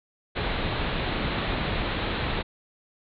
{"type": "low-pass noise", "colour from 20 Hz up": "pink", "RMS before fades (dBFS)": -28, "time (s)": [0.35, 2.43], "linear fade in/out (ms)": 20, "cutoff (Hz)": 4100, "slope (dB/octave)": 96, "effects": []}